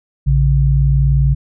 sine tone pair together, 58.27 / 138.59 Hz, A#1 / C#3, 0 / 0 cents, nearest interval octave + minor third, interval 1500 cents, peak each -12 dBFS, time 0.26-1.35 s, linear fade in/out 20 ms, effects none

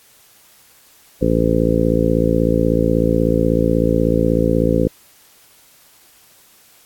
harmonic tone, 56.3 Hz, A1, 40 cents sharp, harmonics 1 / 2 / 3 / 4 / 5 / 6 / 7 / 8 / 9, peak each -22 / -23 / -20 / -22 / -20 / -25 / -24 / -22 / -20 dBFS, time 1.21-4.88 s, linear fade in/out 10 ms, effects white hiss -50 dBFS RMS until 6.85 s + AAC 64 kbps

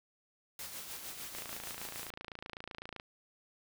white noise with tremolo, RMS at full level -43 dBFS, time 0.59-2.1 s, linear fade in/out 2 ms, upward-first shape sine, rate 6.6 Hz, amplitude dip 45%
click train, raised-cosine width 0.3 ms, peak -27 dBFS, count 47, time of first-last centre 1.35-2.999 s, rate 27.9 Hz
effects none

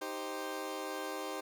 20% pulse chord, C minor, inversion first, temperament equal, 311.1 / 392 / 523.3 Hz, Eb4 / G4 / C5, 0 / 0 / 0 cents, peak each -38 / -37 / -37 dBFS, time 0.01-1.41 s, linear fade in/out 10 ms, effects none

